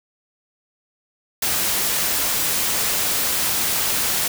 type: noise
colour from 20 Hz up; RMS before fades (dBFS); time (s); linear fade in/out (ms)
white; -21; 1.42-4.28; 5
effects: none